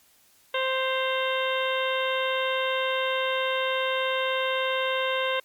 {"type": "harmonic tone with a mistuned harmonic", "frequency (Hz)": 523.3, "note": "C5", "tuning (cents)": 0, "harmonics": [1, 2, 3, 4, 5, 6, 7], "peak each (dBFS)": [-27, -30, -32, -33, -34, -35, -35], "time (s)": [0.54, 5.4], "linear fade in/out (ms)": 5, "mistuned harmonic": 5, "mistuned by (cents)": 72, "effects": ["white hiss -60 dBFS RMS until 5.44 s", "MP3 96 kbps"]}